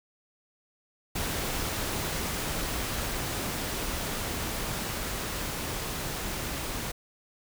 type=noise with level ramp; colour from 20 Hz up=pink; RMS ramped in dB=-31 to -34 dBFS; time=1.15-6.92 s; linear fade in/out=10 ms; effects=none